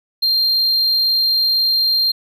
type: tone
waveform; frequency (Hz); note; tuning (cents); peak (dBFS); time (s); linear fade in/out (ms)
triangle; 4186; C8; 0; -12; 0.22-2.12; 10
effects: none